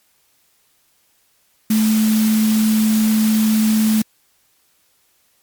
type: tone in noise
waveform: sine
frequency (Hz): 217.8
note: A3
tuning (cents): -17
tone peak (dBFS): -12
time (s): 1.7-4.02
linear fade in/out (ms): 5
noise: white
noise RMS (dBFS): -26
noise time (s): 1.7-4.02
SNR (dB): +11
effects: white hiss -60 dBFS RMS until 5.42 s + MP3 96 kbps